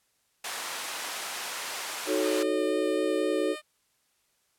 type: high-pass noise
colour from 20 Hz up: pink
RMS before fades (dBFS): -35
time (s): 0.44-2.43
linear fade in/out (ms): 5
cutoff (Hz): 770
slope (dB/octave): 12
type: chord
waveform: sine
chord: D# half-diminished seventh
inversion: none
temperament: equal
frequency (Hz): 311.1 / 370 / 440 / 554.4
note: D#4 / F#4 / A4 / C#5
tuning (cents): 0 / 0 / 0 / 0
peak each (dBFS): -30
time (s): 2.06-3.56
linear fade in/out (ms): 50
type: tone with vibrato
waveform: 10% pulse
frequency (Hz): 608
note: D#5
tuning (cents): -40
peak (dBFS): -29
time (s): 2.21-3.62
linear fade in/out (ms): 50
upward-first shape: sine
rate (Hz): 4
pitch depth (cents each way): 10
effects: white hiss -71 dBFS RMS until 4.58 s + low-pass 12000 Hz 12 dB/octave